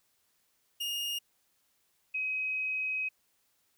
40% pulse / sine tone pair in turn, 2843 / 2533 Hz, F7 / D#7, +30 / +30 cents, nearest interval major second, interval 200 cents, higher first, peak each -31 / -30 dBFS, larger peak second, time 0.8-1.19 / 2.14-3.09 s, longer second, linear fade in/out 10 ms, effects white hiss -73 dBFS RMS until 3.77 s

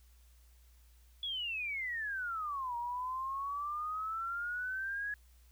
sine exponential two-way sweep, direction down then up, 3419 to 942 to 1685 Hz, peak -35 dBFS, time 1.23-5.14 s, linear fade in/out 2 ms, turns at 2.76 s, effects added 60 Hz sine -59 dBFS peak until 5.51 s + white hiss -70 dBFS RMS until 5.51 s

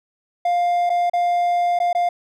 triangle tone with dropouts, 702 Hz, F5, 9 cents sharp, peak -14 dBFS, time 0.45-2.09 s, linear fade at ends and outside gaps 5 ms, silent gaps 0.895-0.9 / 1.098-1.134 / 1.79-1.8 / 1.93-1.949 s, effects none

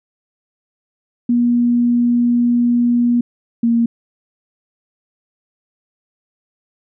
sine tone pair in turn, 240.1 / 233 Hz, B3 / A#3, -49 / -1 cents, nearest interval minor second, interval 52 cents, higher first, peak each -11 dBFS, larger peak neither, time 1.29-3.21 / 3.63-3.86 s, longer first, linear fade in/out 5 ms, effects none

